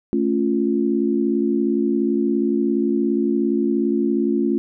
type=chord; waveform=sine; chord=A augmented; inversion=none; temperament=equal; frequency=220 / 277.2 / 349.2 Hz; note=A3 / C#4 / E#4; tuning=0 / 0 / 0 cents; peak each=-21 dBFS; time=0.13-4.58 s; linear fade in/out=0 ms; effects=none